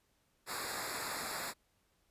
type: noise with comb filter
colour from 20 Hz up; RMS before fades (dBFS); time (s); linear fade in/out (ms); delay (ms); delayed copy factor
pink; -40; 0.46-1.54; 50; 0.33; -1
effects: pink hiss -75 dBFS RMS until 2.1 s + resampled to 32000 Hz